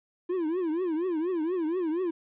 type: tone with vibrato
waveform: triangle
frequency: 339.6 Hz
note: F4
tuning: 48 cents flat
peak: -24 dBFS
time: 0.29-2.11 s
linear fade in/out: 10 ms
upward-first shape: triangle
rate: 4.2 Hz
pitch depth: 210 cents each way
effects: resampled to 8000 Hz + 11-bit